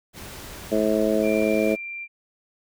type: noise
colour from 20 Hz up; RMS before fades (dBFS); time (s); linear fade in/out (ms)
pink; -39; 0.13-1.77; 50
type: harmonic tone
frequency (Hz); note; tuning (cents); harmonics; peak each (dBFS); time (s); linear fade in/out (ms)
107.8; A2; -35; 2 / 3 / 4 / 5 / 6; -25 / -25 / -25 / -25 / -25; 0.71-1.76; 20
type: tone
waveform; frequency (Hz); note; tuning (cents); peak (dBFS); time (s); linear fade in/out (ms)
sine; 2368; D7; +14; -31; 1.22-2.08; 50
effects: none